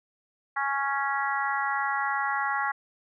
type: harmonic tone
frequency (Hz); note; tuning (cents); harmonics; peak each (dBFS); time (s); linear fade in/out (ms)
277.2; C#4; 0; 3 / 4 / 5 / 6 / 7; -30 / -31 / -32 / -33 / -33; 0.56-2.72; 10
effects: none